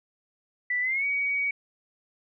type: tone with pitch glide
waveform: sine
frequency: 1975.5 to 2256 Hz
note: B6 to C#7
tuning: 0 to +30 cents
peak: -24 dBFS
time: 0.7-1.51 s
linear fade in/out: 5 ms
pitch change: +230 cents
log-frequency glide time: 0.81-1.05 s
effects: none